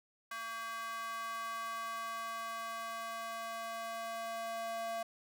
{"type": "tone with high-pass filter sweep", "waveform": "square", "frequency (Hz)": 227.4, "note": "A#3", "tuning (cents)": -43, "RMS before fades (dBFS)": -41, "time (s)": [0.31, 5.03], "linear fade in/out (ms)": 5, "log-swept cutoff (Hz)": [1300, 740], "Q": 3.5, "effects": []}